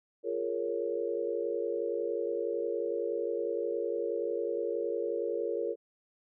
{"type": "chord", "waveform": "sine", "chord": "Bb minor seventh", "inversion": "second", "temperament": "equal", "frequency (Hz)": [349.2, 415.3, 466.2, 554.4], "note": ["F4", "Ab4", "Bb4", "Db5"], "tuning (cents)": [0, 0, 0, 0], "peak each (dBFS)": [-37, -36, -33, -37], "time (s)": [0.23, 5.76], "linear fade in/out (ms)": 50, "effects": []}